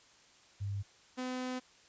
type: tone pair in turn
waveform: sine / sawtooth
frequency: 100 / 254 Hz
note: G2 / B3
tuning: +35 / +49 cents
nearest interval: octave + major third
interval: 1614 cents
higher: second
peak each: -34 / -32 dBFS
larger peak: second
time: 0.6-0.83 / 1.17-1.6 s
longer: second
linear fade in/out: 20 ms
effects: white hiss -62 dBFS RMS until 1.88 s + resampled to 16000 Hz